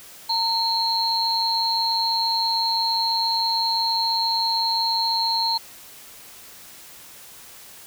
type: tone cluster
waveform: sine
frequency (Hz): 913 / 4113 / 4304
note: A#5 / C8 / C8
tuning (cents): -36 / -30 / +48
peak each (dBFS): -24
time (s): 0.29-5.58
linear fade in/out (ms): 10
effects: white hiss -44 dBFS RMS until 7.86 s